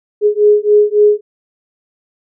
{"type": "beating tone pair", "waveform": "sine", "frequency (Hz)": [415.9, 419.5], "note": ["G#4", "G#4"], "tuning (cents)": [2, 17], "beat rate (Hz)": 3.6, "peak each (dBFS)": -10, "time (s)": [0.21, 1.21], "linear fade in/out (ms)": 50, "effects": []}